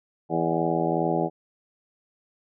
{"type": "harmonic tone with a mistuned harmonic", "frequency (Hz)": 82.5, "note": "E2", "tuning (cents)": 2, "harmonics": [2, 3, 4, 5, 6, 7, 8, 9, 10], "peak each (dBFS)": [-29, -33, -28, -29, -34, -31, -33, -29, -33], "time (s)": [0.29, 1.3], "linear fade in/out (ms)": 50, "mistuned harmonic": 8, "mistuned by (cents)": -64, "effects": []}